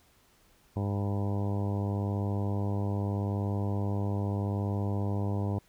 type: harmonic tone with a mistuned harmonic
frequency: 100.8 Hz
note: G2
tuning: 49 cents sharp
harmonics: 1 / 2 / 3 / 4 / 5 / 6 / 7 / 8 / 9 / 10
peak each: -29 / -35 / -39 / -41 / -43 / -45 / -46 / -47 / -48 / -49 dBFS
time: 0.76-5.59 s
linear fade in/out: 5 ms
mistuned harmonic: 10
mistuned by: -38 cents
effects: pink hiss -64 dBFS RMS until 5.68 s